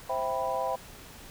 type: chord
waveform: sine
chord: C major seventh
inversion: none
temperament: equal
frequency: 523.3 / 659.3 / 784 / 987.8 Hz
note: C5 / E5 / G5 / B5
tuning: 0 / 0 / 0 / 0 cents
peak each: -33 dBFS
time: 0.09-0.76 s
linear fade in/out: 10 ms
effects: pink hiss -48 dBFS RMS until 1.3 s